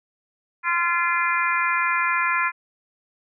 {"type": "harmonic tone", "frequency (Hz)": 344.4, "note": "F4", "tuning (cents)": -24, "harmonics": [3, 4, 5, 6, 7], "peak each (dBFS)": [-24, -25, -26, -27, -27], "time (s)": [0.63, 2.52], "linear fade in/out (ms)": 50, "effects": []}